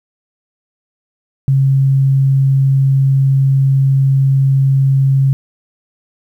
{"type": "tone", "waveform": "sine", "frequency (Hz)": 135.6, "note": "C#3", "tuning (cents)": -38, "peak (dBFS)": -8, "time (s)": [1.48, 5.33], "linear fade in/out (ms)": 0, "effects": ["8-bit"]}